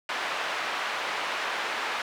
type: band-pass noise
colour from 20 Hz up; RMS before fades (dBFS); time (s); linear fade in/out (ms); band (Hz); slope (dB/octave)
pink; -31; 0.09-2.02; 2; 850 to 2800; 12
effects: none